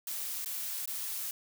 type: noise with dropouts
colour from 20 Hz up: blue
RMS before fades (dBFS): -37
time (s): 0.07-1.31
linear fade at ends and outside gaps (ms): 2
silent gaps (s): 0.447-0.459 / 0.857-0.875
effects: none